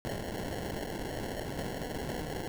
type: noise with sample-and-hold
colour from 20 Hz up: white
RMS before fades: -37 dBFS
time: 0.05-2.48 s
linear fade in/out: 0 ms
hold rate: 1225 Hz
effects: none